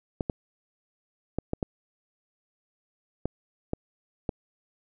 clicks, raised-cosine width 2 ms, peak -14 dBFS, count 8, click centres 0.208 / 0.298 / 1.386 / 1.534 / 1.628 / 3.256 / 3.734 / 4.292 s, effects none

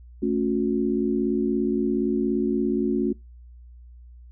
sine chord, F# minor, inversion first, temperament equal with one note detuned, 220 / 277.2 / 361.1 Hz, A3 / C#4 / F#4, 0 / 0 / -42 cents, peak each -25 dBFS, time 0.22-3.13 s, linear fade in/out 10 ms, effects noise-tail reverb RT60 0.2 s tail -24 dB re dry + added 60 Hz sine -43 dBFS peak until 4.31 s

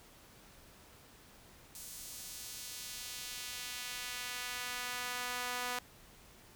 sawtooth tone with high-pass filter sweep, 246.9 Hz, B3, in tune, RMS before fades -42 dBFS, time 1.75-5.79 s, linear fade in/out 2 ms, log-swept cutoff 7700 to 900 Hz, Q 0.79, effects pink hiss -59 dBFS RMS until 6.55 s

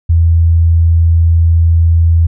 sine tone, 83.1 Hz, E2, 15 cents sharp, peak -5 dBFS, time 0.09-2.27 s, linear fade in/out 10 ms, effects none

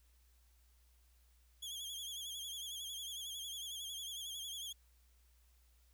sawtooth tone with vibrato, 3286 Hz, G#7, 19 cents flat, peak -40 dBFS, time 1.62-4.73 s, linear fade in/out 10 ms, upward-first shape sine, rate 11 Hz, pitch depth 73 cents each way, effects added 60 Hz sine -66 dBFS peak until 5.93 s + white hiss -75 dBFS RMS until 5.93 s

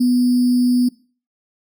sine tone with sample-and-hold, 247 Hz, B3, in tune, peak -12 dBFS, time 0-0.89 s, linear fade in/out 10 ms, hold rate 4900 Hz, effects noise-tail reverb RT60 0.4 s tail -21 dB re dry

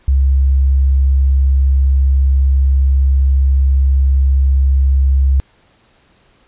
sine tone, 67.4 Hz, C#2, 48 cents flat, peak -8 dBFS, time 0.08-5.4 s, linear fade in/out 0 ms, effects pink hiss -53 dBFS RMS until 6.47 s + resampled to 8000 Hz

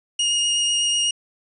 sawtooth tone with vibrato, 2860 Hz, F7, 41 cents sharp, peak -15 dBFS, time 0.19-1.11 s, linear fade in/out 5 ms, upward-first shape triangle, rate 8.1 Hz, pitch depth 12 cents each way, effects resampled to 22050 Hz

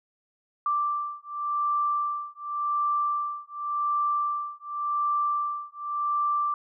sine beating tone pair, 1174.7 / 1175.59 Hz, D6 / D6, 0 / +1 cents, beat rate 0.89 Hz, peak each -28 dBFS, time 0.66-6.54 s, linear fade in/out 2 ms, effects none

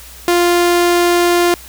sawtooth tone, 349.2 Hz, F4, in tune, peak -6 dBFS, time 0.28-1.54 s, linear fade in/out 0 ms, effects added 60 Hz sine -39 dBFS peak until 1.68 s + white hiss -37 dBFS RMS until 1.68 s

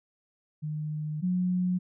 sine tone pair in turn, 152.4 / 181.24 Hz, D#3 / F#3, -36 / -36 cents, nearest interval minor third, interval 300 cents, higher second, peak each -30 / -24 dBFS, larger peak second, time 0.62-1.22 / 1.22-1.79 s, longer first, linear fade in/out 20 ms, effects none

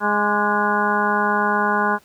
harmonic tone with a mistuned harmonic, 207.7 Hz, G#3, in tune, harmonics 1 / 2 / 3 / 4 / 5 / 6 / 7 / 8, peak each -25 / -26 / -29 / -23 / -22 / -29 / -22 / -30 dBFS, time 0-1.99 s, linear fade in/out 50 ms, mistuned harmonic 6, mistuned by -91 cents, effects pink hiss -54 dBFS RMS until 2.04 s + high-pass 60 Hz 12 dB/octave

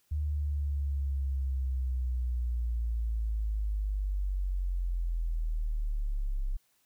sine linear sweep, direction down, 75.2 to 32.7 Hz, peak -28 dBFS, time 0.11-6.57 s, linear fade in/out 10 ms, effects white hiss -71 dBFS RMS until 6.85 s

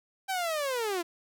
sawtooth linear sweep, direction down, 784 to 329.6 Hz, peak -25 dBFS, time 0.28-1.03 s, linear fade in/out 20 ms, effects none

